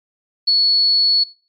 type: tone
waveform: sine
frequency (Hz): 4400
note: C#8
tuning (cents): -14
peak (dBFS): -11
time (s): 0.47-1.24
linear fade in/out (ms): 10
effects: noise-tail reverb RT60 0.4 s tail -20 dB re dry + MP3 32 kbps